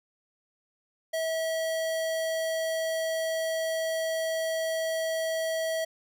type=tone; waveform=square; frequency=647 Hz; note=E5; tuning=32 cents flat; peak=-28 dBFS; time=1.13-5.85 s; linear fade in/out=10 ms; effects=none